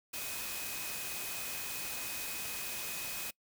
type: tone in noise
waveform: sine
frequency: 2514 Hz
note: D#7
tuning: 17 cents sharp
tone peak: -46 dBFS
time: 0.13-3.31 s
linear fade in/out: 10 ms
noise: white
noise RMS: -40 dBFS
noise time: 0.13-3.31 s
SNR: -9 dB
effects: noise-tail reverb RT60 0.1 s tail -24 dB re dry